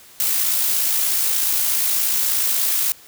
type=noise with amplitude modulation; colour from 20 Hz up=blue; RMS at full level=-18 dBFS; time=0.2-2.92 s; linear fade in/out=0 ms; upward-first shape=sine; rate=56.8 Hz; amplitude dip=30%; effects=white hiss -46 dBFS RMS until 3.07 s